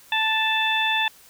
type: harmonic tone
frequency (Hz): 880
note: A5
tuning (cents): 0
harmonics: 1 / 2 / 3 / 4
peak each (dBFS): -25 / -25 / -25 / -25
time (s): 0.12-1.08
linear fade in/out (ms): 2
effects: white hiss -51 dBFS RMS until 1.29 s